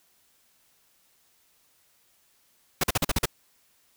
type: noise bursts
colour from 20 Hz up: pink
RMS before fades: -23 dBFS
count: 7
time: 2.81-3.257 s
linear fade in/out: 5 ms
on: 27 ms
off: 43 ms
effects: white hiss -65 dBFS RMS until 3.96 s